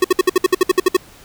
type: tone bursts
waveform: square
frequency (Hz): 367.8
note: F#4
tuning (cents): -10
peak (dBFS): -9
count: 12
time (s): 0.02-0.968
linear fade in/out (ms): 5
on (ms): 24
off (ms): 60
effects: pink hiss -44 dBFS RMS until 1.24 s